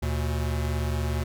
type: tone pair together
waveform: square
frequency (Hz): 75.2 / 119.53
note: D2 / A#2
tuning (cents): +42 / +44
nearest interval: minor sixth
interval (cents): 802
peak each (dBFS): -27 / -31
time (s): 0.02-1.24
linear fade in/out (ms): 10
effects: none